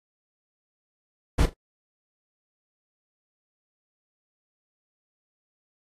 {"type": "noise with echo", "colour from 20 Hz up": "brown", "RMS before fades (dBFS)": -19, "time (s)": [1.38, 1.46], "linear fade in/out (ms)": 10, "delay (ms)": 39, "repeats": 2, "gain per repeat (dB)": -15, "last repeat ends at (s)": 1.538, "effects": ["AAC 32 kbps"]}